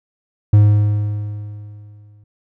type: tone with exponential decay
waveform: triangle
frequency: 104.2 Hz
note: G#2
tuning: 6 cents sharp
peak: -3 dBFS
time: 0.53-2.24 s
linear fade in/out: 5 ms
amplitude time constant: 370 ms
effects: none